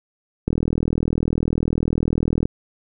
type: click train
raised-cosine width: 3 ms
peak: -7 dBFS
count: 80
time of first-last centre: 0.48-2.455 s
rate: 40 Hz
effects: none